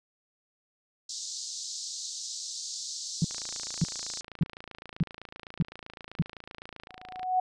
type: band-pass noise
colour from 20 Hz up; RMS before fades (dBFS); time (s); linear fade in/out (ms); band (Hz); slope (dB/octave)
white; -38; 1.09-4.21; 5; 4000 to 7300; 48
type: tone bursts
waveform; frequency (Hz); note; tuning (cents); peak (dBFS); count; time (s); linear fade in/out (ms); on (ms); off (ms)
sine; 164.81; E3; 0; -20; 6; 3.22-6.22; 2; 25; 570
type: click train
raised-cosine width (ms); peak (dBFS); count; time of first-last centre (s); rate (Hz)
0.3; -26; 110; 3.31-7.231; 27.8
type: tone with exponential growth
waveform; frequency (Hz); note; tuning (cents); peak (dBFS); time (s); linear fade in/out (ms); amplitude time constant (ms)
sine; 740; F#5; 0; -20; 6.89-7.4; 5; 110
effects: resampled to 22050 Hz